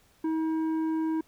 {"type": "tone with tanh clipping", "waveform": "sine", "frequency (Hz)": 319.2, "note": "D#4", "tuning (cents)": 44, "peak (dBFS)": -27, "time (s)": [0.24, 1.21], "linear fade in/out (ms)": 5, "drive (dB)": 8, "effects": ["pink hiss -63 dBFS RMS until 1.27 s"]}